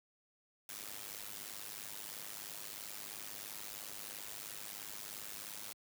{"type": "noise with amplitude modulation", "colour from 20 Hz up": "white", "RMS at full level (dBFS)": -43, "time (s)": [0.69, 5.73], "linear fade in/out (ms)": 2, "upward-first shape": "sine", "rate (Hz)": 103, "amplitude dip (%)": 85, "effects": ["high-pass 80 Hz 12 dB/octave"]}